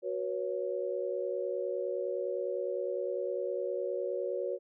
sine chord, F# suspended fourth, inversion none, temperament equal with one note detuned, 370 / 484.6 / 554.4 Hz, F#4 / B4 / C#5, 0 / -33 / 0 cents, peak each -36 / -36 / -35 dBFS, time 0.02-4.59 s, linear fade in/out 50 ms, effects none

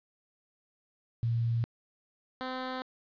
sine / 10% pulse tone pair in turn, 116.4 / 257.4 Hz, A#2 / C4, -2 / -28 cents, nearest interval octave + major second, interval 1374 cents, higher second, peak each -26 dBFS, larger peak neither, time 1.23-1.64 / 2.41-2.82 s, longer neither, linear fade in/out 0 ms, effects resampled to 11025 Hz + 10-bit

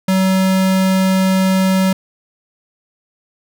square tone, 189.2 Hz, F#3, 39 cents sharp, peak -12 dBFS, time 0.08-1.93 s, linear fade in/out 5 ms, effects none

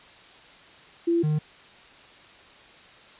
sine / triangle tone pair in turn, 338.8 / 152.58 Hz, E4 / D#3, +48 / -34 cents, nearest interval octave + major second, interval 1382 cents, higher first, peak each -19 / -19 dBFS, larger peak neither, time 1.07-1.23 / 1.23-1.39 s, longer neither, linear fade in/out 10 ms, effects white hiss -50 dBFS RMS until 3.19 s + resampled to 8000 Hz

